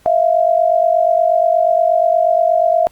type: tone pair together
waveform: sine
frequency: 646.6 / 695 Hz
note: E5 / F5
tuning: -34 / -9 cents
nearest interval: minor second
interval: 125 cents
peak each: -13 dBFS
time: 0.06-2.87 s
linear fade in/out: 0 ms
effects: pink hiss -52 dBFS RMS until 2.91 s + Opus 48 kbps